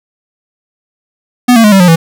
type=tone with pitch steps; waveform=square; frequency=246.9 / 227.7 / 210 / 193.71 / 178.67 / 164.79 Hz; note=B3 / A#3 / G#3 / G3 / F3 / E3; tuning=0 / -40 / +19 / -20 / +40 / 0 cents; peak=-3 dBFS; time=1.48-1.96 s; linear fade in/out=10 ms; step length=80 ms; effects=none